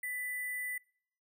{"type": "tone with sample-and-hold", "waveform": "sine", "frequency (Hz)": 1989, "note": "B6", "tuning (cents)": 12, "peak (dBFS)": -35, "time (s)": [0.03, 0.78], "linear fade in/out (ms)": 5, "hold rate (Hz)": 11025, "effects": ["noise-tail reverb RT60 0.6 s tail -26 dB re dry"]}